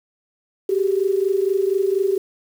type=tone pair together; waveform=sine; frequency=382.3 / 406.5 Hz; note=G4 / G#4; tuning=-43 / -37 cents; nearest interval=minor second; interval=106 cents; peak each=-18 / -21 dBFS; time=0.69-2.18 s; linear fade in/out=5 ms; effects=7-bit